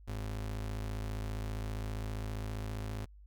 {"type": "ring-modulated tone", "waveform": "square", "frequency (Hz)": 77.7, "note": "D#2", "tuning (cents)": -2, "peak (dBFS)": -34, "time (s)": [0.07, 3.06], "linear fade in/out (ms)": 20, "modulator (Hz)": 27.5, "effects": ["added 50 Hz sine -52 dBFS peak until 3.26 s"]}